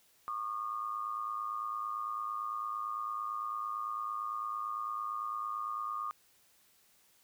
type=tone pair together; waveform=sine; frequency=1104.1 / 1213 Hz; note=C#6 / D#6; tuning=-7 / -44 cents; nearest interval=major second; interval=163 cents; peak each=-40 / -36 dBFS; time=0.28-6.11 s; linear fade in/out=0 ms; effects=white hiss -67 dBFS RMS until 7.23 s